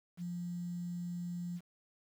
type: tone with quantisation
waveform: sine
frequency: 175 Hz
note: F3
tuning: 4 cents sharp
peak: -37 dBFS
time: 0.17-1.61 s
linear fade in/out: 50 ms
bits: 10
effects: none